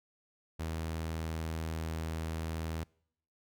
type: tone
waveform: sawtooth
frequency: 80.6 Hz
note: E2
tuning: 38 cents flat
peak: -31 dBFS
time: 0.59-2.84 s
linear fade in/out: 10 ms
effects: noise-tail reverb RT60 0.7 s tail -26 dB re dry